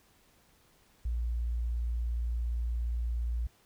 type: tone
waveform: sine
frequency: 58.6 Hz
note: A#1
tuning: 10 cents sharp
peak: -29 dBFS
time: 1.05-3.47 s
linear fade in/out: 5 ms
effects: pink hiss -65 dBFS RMS until 3.65 s